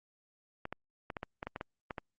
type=clicks; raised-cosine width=0.5 ms; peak=-23 dBFS; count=11; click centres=0.654 / 0.726 / 1.102 / 1.168 / 1.231 / 1.429 / 1.47 / 1.561 / 1.611 / 1.908 / 1.982 s; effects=Opus 48 kbps